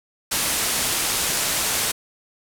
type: low-pass noise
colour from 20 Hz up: white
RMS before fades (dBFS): -23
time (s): 0.31-1.92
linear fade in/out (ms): 10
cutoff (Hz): 12000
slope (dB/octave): 24
effects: none